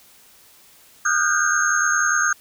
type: tone cluster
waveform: sine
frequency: 1228 / 1429 / 1516 / 1586 / 6460 Hz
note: D#6 / F6 / F#6 / G6 / G#8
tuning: -23 / +39 / +42 / +20 / -49 cents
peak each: -23 dBFS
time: 1.05-2.33 s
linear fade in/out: 5 ms
effects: white hiss -51 dBFS RMS until 2.4 s